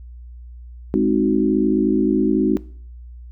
sine chord, Ab dominant seventh, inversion none, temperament equal, 207.7 / 261.6 / 311.1 / 370 Hz, Ab3 / C4 / Eb4 / Gb4, 0 / 0 / 0 / 0 cents, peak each -20 dBFS, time 0.94-2.57 s, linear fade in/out 0 ms, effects noise-tail reverb RT60 0.5 s tail -20 dB re dry + added 60 Hz sine -35 dBFS peak until 3.31 s

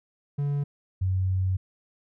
triangle / sine tone pair in turn, 143.1 / 93.66 Hz, D3 / F#2, -45 / +22 cents, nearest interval perfect fifth, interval 733 cents, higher first, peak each -22 dBFS, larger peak neither, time 0.38-0.64 / 1.01-1.57 s, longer second, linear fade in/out 10 ms, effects none

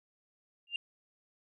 sine tone with exponential growth, 2794 Hz, F7, in tune, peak -27 dBFS, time 0.67-0.76 s, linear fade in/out 2 ms, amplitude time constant 18 ms, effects tanh soft clip ceiling -23 dBFS

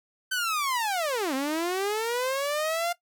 sawtooth linear two-way sweep, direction down then up, 1546 to 258.4 to 703 Hz, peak -22 dBFS, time 0.31-2.93 s, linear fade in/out 10 ms, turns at 1.34 s, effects noise-tail reverb RT60 0.1 s tail -17 dB re dry

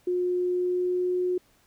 sine tone with pitch glide, 359.2 to 361.9 Hz, F4 to F#4, +49 to -38 cents, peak -23 dBFS, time 0.07-1.38 s, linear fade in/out 5 ms, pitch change +13 cents, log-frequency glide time 0.39-1.16 s, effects pink hiss -63 dBFS RMS until 1.66 s

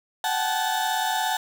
35% pulse tone cluster, 741 / 778 / 869 / 3693 Hz, F#5 / G5 / A5 / A#7, +2 / -13 / -22 / -17 cents, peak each -26 / -30 / -24 / -32 dBFS, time 0.24-1.37 s, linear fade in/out 2 ms, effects none

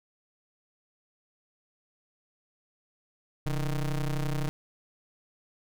square ring-modulated tone, 77.8 Hz, D#2, in tune, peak -25 dBFS, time 3.46-4.49 s, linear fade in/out 0 ms, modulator 61.9 Hz, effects none

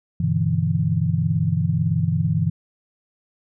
sine chord, E minor seventh, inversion first, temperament equal, 98 / 123.47 / 146.83 / 164.81 Hz, G2 / B2 / D3 / E3, 0 / 0 / 0 / 0 cents, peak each -24 / -25 / -24 / -21 dBFS, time 0.2-2.5 s, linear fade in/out 5 ms, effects none

